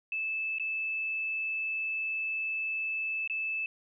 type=tone with dropouts; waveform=sine; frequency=2623 Hz; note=E7; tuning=9 cents flat; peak=-30 dBFS; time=0.12-3.66 s; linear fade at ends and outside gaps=2 ms; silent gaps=0.585-0.597 / 3.276-3.298 s; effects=none